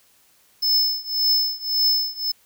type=tone with tremolo; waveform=square; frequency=5240 Hz; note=E8; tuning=11 cents flat; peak=-15 dBFS; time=0.62-2.32 s; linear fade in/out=10 ms; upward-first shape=triangle; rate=1.8 Hz; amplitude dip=95%; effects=white hiss -58 dBFS RMS until 2.45 s